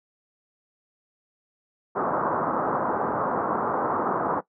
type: low-pass noise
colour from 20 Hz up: white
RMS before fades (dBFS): -25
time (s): 1.95-4.41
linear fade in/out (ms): 20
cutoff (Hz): 1300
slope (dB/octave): 48
effects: noise-tail reverb RT60 0.1 s tail -18 dB re dry + high-pass 200 Hz 12 dB/octave